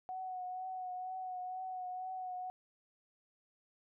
sine tone with vibrato, 740 Hz, F#5, in tune, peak -39 dBFS, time 0.09-2.5 s, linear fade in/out 0 ms, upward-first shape triangle, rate 2.1 Hz, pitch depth 30 cents each way, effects none

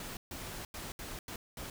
pink noise bursts at uneven times, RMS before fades -43 dBFS, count 6, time 0-0.17 / 0.31-0.65 / 0.74-0.92 / 0.99-1.19 / 1.28-1.36 / 1.57-1.7 s, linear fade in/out 2 ms, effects none

